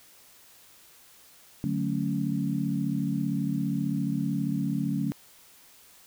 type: chord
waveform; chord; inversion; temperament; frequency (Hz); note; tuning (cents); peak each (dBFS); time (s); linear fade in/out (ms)
sine; D major seventh; none; equal; 146.83 / 185 / 220 / 277.2; D3 / F#3 / A3 / C#4; 0 / 0 / 0 / 0; -31; 1.64-5.12; 0
effects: white hiss -55 dBFS RMS until 6.06 s